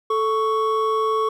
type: tone pair together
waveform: triangle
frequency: 439.1 / 1112 Hz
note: A4 / C#6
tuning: -4 / +5 cents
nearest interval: octave + major third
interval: 1609 cents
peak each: -19 dBFS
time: 0.1-1.29 s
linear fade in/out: 5 ms
effects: none